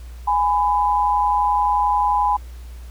sine tone pair together, 828.6 / 1000 Hz, G#5 / B5, -4 / +21 cents, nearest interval minor third, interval 325 cents, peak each -18 dBFS, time 0.27-2.37 s, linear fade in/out 10 ms, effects added 60 Hz sine -33 dBFS peak until 2.9 s + pink hiss -50 dBFS RMS until 2.9 s

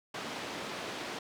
pink band-pass noise, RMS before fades -40 dBFS, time 0.14-1.19 s, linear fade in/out 5 ms, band 240 to 4700 Hz, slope 12 dB/octave, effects none

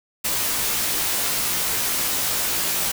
white noise with comb filter, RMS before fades -23 dBFS, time 0.24-2.92 s, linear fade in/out 10 ms, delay 16 ms, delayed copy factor -0.9, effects none

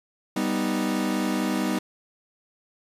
40% pulse chord, G augmented, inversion none, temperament equal, 196 / 246.9 / 311.1 Hz, G3 / B3 / D#4, 0 / 0 / 0 cents, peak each -27 dBFS, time 0.36-1.79 s, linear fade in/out 5 ms, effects resampled to 32000 Hz

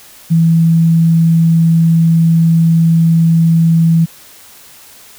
sine tone, 164.81 Hz, E3, in tune, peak -6 dBFS, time 0.3-4.06 s, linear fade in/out 20 ms, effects white hiss -39 dBFS RMS until 5.18 s

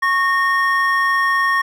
triangle tone pair together, 1101.1 / 1843 Hz, C#6 / A#6, -12 / -20 cents, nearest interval major sixth, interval 892 cents, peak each -15 dBFS, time 0.02-1.62 s, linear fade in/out 10 ms, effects none

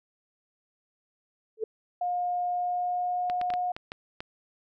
sine tone with exponential growth, 440 Hz, A4, in tune, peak -23 dBFS, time 1.57-1.64 s, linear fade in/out 5 ms, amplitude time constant 15 ms
sine tone with pitch glide, 713 to 720.5 Hz, F5 to F#5, +36 to -46 cents, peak -26 dBFS, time 2.01-3.72 s, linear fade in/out 5 ms, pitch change +18 cents, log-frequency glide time 2.47-3.35 s
clicks, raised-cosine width 0.3 ms, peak -20 dBFS, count 7, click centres 3.299 / 3.414 / 3.503 / 3.538 / 3.765 / 3.919 / 4.205 s
effects none

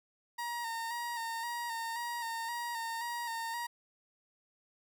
30% pulse tone with vibrato, 932.3 Hz, A#5, in tune, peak -33 dBFS, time 0.38-3.67 s, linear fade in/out 10 ms, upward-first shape square, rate 1.9 Hz, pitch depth 33 cents each way, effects none

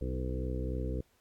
harmonic tone with a mistuned harmonic, 63.4 Hz, B1, 46 cents sharp, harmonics 1 / 2 / 3 / 4 / 5 / 6 / 7 / 8, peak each -34 / -39 / -45 / -43 / -43 / -48 / -43 / -44 dBFS, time 0.01-1.01 s, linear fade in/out 5 ms, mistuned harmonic 6, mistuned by -18 cents, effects pink hiss -71 dBFS RMS until 1.2 s + AAC 64 kbps

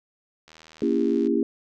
click train, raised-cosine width 0.2 ms, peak -30 dBFS, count 64, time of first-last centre 0.48-1.271 s, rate 79.6 Hz
sine chord, A# diminished seventh, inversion none, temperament just, 233.1 / 279.7 / 335.6 / 402.8 Hz, A#3 / C#4 / E4 / G4, 0 / +16 / +31 / +47 cents, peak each -25 dBFS, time 0.82-1.43 s, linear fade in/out 2 ms
effects none

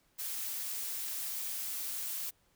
blue noise, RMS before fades -38 dBFS, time 0.18-2.31 s, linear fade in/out 20 ms, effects pink hiss -71 dBFS RMS until 2.55 s

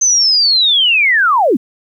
sine linear sweep, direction down, 6270 to 201.3 Hz, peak -8 dBFS, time 0.01-1.57 s, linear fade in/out 10 ms, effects 8-bit

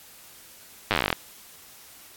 slowing click train, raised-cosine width 0.3 ms, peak -5 dBFS, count 15, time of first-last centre 0.91-1.128 s, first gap 9 ms, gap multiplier 1.08, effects white hiss -49 dBFS RMS until 2.16 s + AAC 64 kbps

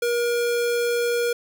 square tone, 476.2 Hz, A#4, 37 cents sharp, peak -21 dBFS, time 0.02-1.33 s, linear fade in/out 5 ms, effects none

